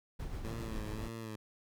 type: noise with tremolo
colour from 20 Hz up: brown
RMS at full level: -39 dBFS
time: 0.19-1.09 s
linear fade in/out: 10 ms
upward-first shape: triangle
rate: 7.4 Hz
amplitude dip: 45%
type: tone with vibrato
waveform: 15% pulse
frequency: 110.2 Hz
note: A2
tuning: 3 cents sharp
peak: -35 dBFS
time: 0.44-1.36 s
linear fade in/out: 5 ms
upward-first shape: sine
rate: 1.8 Hz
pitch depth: 63 cents each way
effects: none